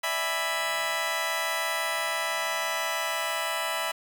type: chord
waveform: 15% pulse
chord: E dominant seventh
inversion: third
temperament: just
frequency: 593.3 / 659.3 / 824.1 / 988.9 Hz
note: D5 / E5 / G#5 / B5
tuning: +18 / 0 / -14 / +2 cents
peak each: -30 / -25 / -30 / -25 dBFS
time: 0.03-3.92 s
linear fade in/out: 10 ms
effects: 8-bit